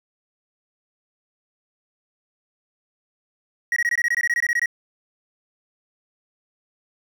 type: tone bursts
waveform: triangle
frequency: 1900 Hz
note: A#6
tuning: 33 cents sharp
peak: -16 dBFS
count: 15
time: 3.72-4.659 s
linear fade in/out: 2 ms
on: 43 ms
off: 21 ms
effects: 9-bit